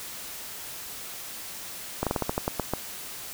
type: slowing click train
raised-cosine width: 1 ms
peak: -11 dBFS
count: 10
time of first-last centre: 2.03-2.736 s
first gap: 37 ms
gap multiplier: 1.18
effects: white hiss -39 dBFS RMS until 3.33 s